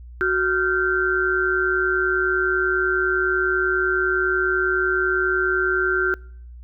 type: tone cluster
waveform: sine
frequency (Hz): 371.8 / 1393 / 1543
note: F#4 / F6 / G6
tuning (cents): +8 / -5 / -28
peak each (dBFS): -22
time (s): 0.21-6.14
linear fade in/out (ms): 0
effects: noise-tail reverb RT60 0.6 s tail -26 dB re dry + added 60 Hz sine -37 dBFS peak until 6.63 s